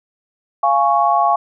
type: chord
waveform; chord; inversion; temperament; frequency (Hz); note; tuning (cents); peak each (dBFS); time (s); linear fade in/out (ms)
sine; Db major; first; just; 693 / 831.5 / 1108.7; F5 / Ab5 / Db6; -14 / +2 / 0; -16; 0.63-1.36; 5
effects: none